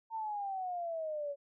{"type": "exponential sweep", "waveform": "sine", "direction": "down", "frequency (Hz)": [912, 560], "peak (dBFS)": -35, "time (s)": [0.1, 1.36], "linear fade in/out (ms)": 50, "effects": []}